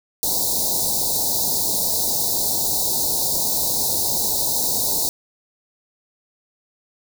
white band-stop noise, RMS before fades -21 dBFS, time 0.23-5.09 s, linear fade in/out 0 ms, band 960 to 3800 Hz, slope 96 dB/octave, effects none

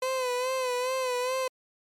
30% pulse tone with vibrato, 508 Hz, B4, 49 cents sharp, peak -24 dBFS, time 0.02-1.48 s, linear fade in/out 5 ms, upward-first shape sine, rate 2.4 Hz, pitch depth 55 cents each way, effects low-pass 12000 Hz 12 dB/octave + MP3 96 kbps

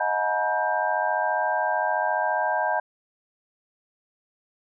sine tone cluster, 626 / 721 / 862 / 956 / 1575 Hz, D#5 / F#5 / A5 / A#5 / G6, +10 / -45 / -36 / +43 / +8 cents, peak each -28 dBFS, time 0-2.8 s, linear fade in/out 5 ms, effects none

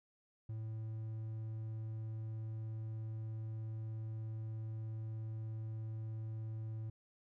triangle tone, 110.4 Hz, A2, 6 cents sharp, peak -38 dBFS, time 0.49-6.9 s, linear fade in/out 5 ms, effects none

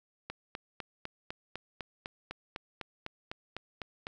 click train, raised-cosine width 0.3 ms, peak -22 dBFS, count 16, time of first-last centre 0.3-4.069 s, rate 3.98 Hz, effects none

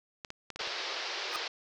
clicks, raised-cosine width 0.2 ms, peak -23 dBFS, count 6, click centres 0.248 / 0.304 / 0.503 / 0.56 / 0.611 / 0.674 s
white band-pass noise, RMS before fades -37 dBFS, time 0.59-1.48 s, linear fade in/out 5 ms, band 350 to 5200 Hz, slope 48 dB/octave
35% pulse tone with exponential growth, 1237 Hz, D#6, 10 cents flat, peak -28 dBFS, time 1.28-1.36 s, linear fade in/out 0 ms, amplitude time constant 16 ms
effects none

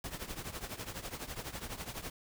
pink noise with tremolo, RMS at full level -39 dBFS, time 0.04-2.1 s, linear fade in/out 2 ms, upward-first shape triangle, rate 12 Hz, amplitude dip 85%, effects none

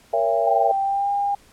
sine chord, A# diminished seventh, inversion none, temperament just, 466.2 / 559.4 / 671.3 / 805.5 Hz, A#4 / C#5 / E5 / G5, 0 / +16 / +31 / +47 cents, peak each -25 / -24 / -20 / -25 dBFS, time 0.13-0.72 s, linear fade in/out 5 ms
sine tone with pitch glide, 784 to 806 Hz, G5 to G5, 0 to +48 cents, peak -19 dBFS, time 0.47-1.35 s, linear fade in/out 5 ms, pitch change +48 cents, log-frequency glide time 0.83-1.1 s
effects pink hiss -53 dBFS RMS until 1.52 s + low-pass 12000 Hz 12 dB/octave

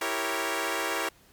10% pulse chord, E diminished seventh, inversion none, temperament equal, 329.6 / 392 / 466.2 / 554.4 Hz, E4 / G4 / Bb4 / Db5, 0 / 0 / 0 / 0 cents, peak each -25 dBFS, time 0.01-1.09 s, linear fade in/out 5 ms, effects pink hiss -59 dBFS RMS until 1.32 s + MP3 96 kbps

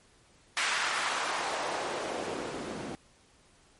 white noise with band-pass filter sweep, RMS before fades -33 dBFS, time 0.57-2.95 s, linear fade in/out 0 ms, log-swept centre 1800 to 230 Hz, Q 1.3, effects pink hiss -62 dBFS RMS until 3.79 s + MP3 48 kbps

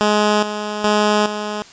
10% pulse tone with tremolo, 210 Hz, G#3, 19 cents sharp, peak -5 dBFS, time 0.01-1.62 s, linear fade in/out 0 ms, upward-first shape square, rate 1.2 Hz, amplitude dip 65%, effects white hiss -42 dBFS RMS until 1.72 s + resampled to 16000 Hz

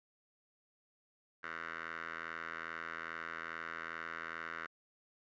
10% pulse tone with band-pass filter, 82.41 Hz, E2, in tune, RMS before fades -44 dBFS, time 1.43-4.67 s, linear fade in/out 10 ms, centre 1600 Hz, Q 9.7, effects resampled to 16000 Hz

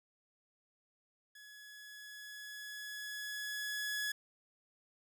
sawtooth tone with level ramp, 1691 Hz, G#6, 31 cents sharp, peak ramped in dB -50 to -31 dBFS, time 1.35-4.12 s, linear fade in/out 5 ms, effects none

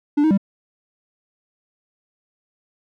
triangle tone with pitch steps, 292.3 / 314.6 / 197 Hz, D4 / D#4 / G3, -8 / +19 / +9 cents, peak -11 dBFS, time 0.17-0.377 s, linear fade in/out 10 ms, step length 69 ms, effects none

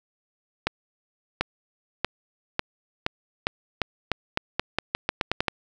accelerating click train, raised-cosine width 0.3 ms, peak -6 dBFS, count 17, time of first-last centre 0.67-5.482 s, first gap 740 ms, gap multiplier 0.86, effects none

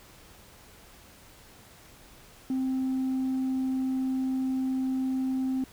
triangle tone with tanh clipping, 261.6 Hz, C4, in tune, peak -26 dBFS, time 2.5-5.64 s, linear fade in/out 2 ms, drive 6 dB, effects pink hiss -53 dBFS RMS until 5.72 s

